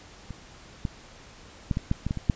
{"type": "clicks", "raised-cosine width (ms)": 5, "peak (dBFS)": [-24, -15, -12, -14, -11, -15, -14, -19, -7], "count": 9, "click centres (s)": [0.307, 0.852, 1.712, 1.771, 1.914, 2.066, 2.109, 2.173, 2.298], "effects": ["pink hiss -49 dBFS RMS until 2.35 s", "resampled to 16000 Hz"]}